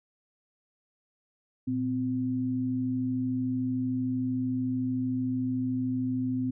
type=tone pair together; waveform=sine; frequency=116.54 / 256.7 Hz; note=A#2 / C4; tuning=0 / -33 cents; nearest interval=octave + major second; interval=1367 cents; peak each=-34 / -27 dBFS; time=1.67-6.51 s; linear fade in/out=10 ms; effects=none